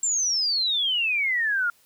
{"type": "exponential sweep", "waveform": "sine", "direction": "down", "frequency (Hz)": [7459, 1383], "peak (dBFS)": -21, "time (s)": [0.03, 1.7], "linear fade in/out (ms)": 2, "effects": ["white hiss -60 dBFS RMS until 1.85 s"]}